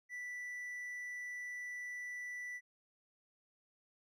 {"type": "tone", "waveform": "triangle", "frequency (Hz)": 1971, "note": "B6", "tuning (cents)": -4, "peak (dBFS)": -40, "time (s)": [0.09, 2.61], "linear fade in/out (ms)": 50, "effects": []}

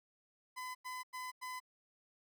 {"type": "tone bursts", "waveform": "30% pulse", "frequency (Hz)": 1011, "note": "B5", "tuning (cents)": 40, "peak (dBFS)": -39, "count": 4, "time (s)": [0.56, 1.602], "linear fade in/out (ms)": 20, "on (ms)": 190, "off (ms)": 94, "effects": []}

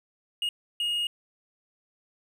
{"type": "tone bursts at uneven times", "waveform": "triangle", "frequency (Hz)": 2864, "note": "F7", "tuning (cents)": 43, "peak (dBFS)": -24, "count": 2, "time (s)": [[0.42, 0.49], [0.8, 1.07]], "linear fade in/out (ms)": 2, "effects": []}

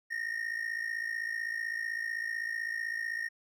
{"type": "ring-modulated tone", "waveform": "triangle", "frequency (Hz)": 1851, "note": "A#6", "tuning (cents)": -13, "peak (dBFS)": -28, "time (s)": [0.1, 3.29], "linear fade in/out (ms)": 20, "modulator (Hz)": 27.9, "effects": []}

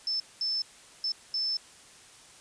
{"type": "tone bursts at uneven times", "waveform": "sine", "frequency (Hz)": 5274, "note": "E8", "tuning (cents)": 0, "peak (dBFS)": -27, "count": 4, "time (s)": [[0.07, 0.2], [0.41, 0.62], [1.04, 1.12], [1.34, 1.57]], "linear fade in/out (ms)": 2, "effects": ["white hiss -53 dBFS RMS until 2.4 s", "resampled to 22050 Hz"]}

